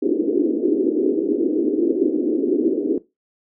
pink band-pass noise, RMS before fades -19 dBFS, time 0.02-2.98 s, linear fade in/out 5 ms, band 280 to 410 Hz, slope 48 dB/octave, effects noise-tail reverb RT60 0.2 s tail -17 dB re dry

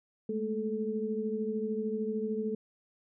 sine tone cluster, 210.2 / 223.5 / 434.9 Hz, G#3 / A3 / A4, +21 / +27 / -20 cents, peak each -35 / -37 / -33 dBFS, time 0.29-2.55 s, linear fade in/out 5 ms, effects none

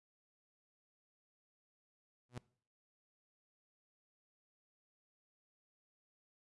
sawtooth tone with exponential growth, 122.9 Hz, B2, 8 cents flat, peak -36 dBFS, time 2.29-2.38 s, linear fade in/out 0 ms, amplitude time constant 18 ms, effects noise-tail reverb RT60 0.5 s tail -22 dB re dry + resampled to 24000 Hz

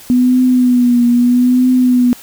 sine tone with vibrato, 246.9 Hz, B3, in tune, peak -7 dBFS, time 0.1-2.13 s, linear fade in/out 0 ms, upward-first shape triangle, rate 0.78 Hz, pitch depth 55 cents each way, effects white hiss -37 dBFS RMS until 2.22 s

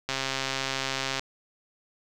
click train, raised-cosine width 0.2 ms, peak -11 dBFS, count 149, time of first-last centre 0.09-1.194 s, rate 134 Hz, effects none

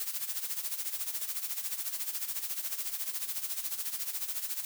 blue noise with tremolo, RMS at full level -33 dBFS, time 0-4.65 s, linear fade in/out 2 ms, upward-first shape sine, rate 14 Hz, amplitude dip 70%, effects none

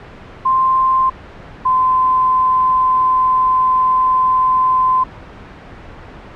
sine tone pair in turn, 1046.5 / 1029.1 Hz, C6 / C6, 0 / -29 cents, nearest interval unison, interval 29 cents, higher first, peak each -10 dBFS, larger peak neither, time 0.45-1.1 / 1.65-5.04 s, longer second, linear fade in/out 10 ms, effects pink hiss -35 dBFS RMS until 6.35 s + low-pass 2000 Hz 12 dB/octave

